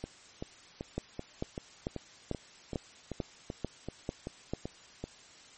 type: two click trains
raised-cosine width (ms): 2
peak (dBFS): -19 / -23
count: 9 / 14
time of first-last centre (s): 0.98-4.536 / 0.04-5.04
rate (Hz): 2.25 / 2.6
effects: white hiss -55 dBFS RMS until 5.57 s + MP3 32 kbps